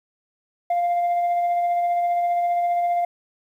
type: tone with tremolo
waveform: sine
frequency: 698.5 Hz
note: F5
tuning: in tune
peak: -15 dBFS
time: 0.7-3.05 s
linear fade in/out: 5 ms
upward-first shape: sine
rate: 15 Hz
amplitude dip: 30%
effects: tanh soft clip ceiling -17 dBFS + 9-bit